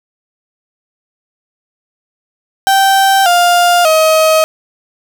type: tone with pitch steps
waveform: 35% pulse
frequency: 779 / 702.1 / 632.7 Hz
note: G5 / F5 / D#5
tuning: -11 / +9 / +29 cents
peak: -5 dBFS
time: 2.67-4.44 s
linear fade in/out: 0 ms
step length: 590 ms
effects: none